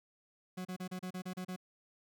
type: tone bursts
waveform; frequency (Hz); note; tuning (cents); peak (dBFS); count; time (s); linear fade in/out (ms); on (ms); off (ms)
40% pulse; 183.6; F#3; -13; -38; 9; 0.57-1.563; 10; 81; 33
effects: none